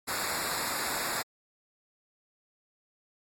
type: noise with comb filter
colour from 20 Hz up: pink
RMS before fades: -32 dBFS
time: 0.07-1.23 s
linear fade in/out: 20 ms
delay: 0.33 ms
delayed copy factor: -0.95
effects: MP3 64 kbps